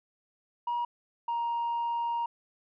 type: tone pair in turn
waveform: sine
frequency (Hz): 955 / 938.6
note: A#5 / A#5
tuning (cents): +42 / +12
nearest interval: unison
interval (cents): 30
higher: first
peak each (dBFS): -26 / -26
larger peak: neither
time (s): 0.67-0.85 / 1.28-2.26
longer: second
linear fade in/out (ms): 5
effects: tanh soft clip ceiling -26 dBFS